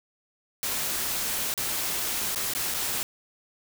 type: noise with dropouts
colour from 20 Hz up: white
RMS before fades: -29 dBFS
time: 0.63-3.03 s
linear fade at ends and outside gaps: 0 ms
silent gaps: 1.539-1.577 / 2.348-2.359 / 2.536-2.55 / 2.74-2.745 s
effects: none